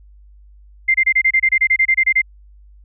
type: tone bursts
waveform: sine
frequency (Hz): 2093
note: C7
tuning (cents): 0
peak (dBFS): -10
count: 15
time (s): 0.88-2.218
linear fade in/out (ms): 10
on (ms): 64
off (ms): 27
effects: added 50 Hz sine -42 dBFS peak until 2.84 s